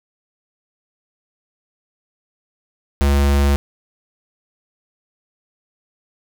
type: tone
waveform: square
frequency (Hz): 70.4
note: C#2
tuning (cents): +27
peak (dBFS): -13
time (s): 3.01-3.56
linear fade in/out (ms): 0
effects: none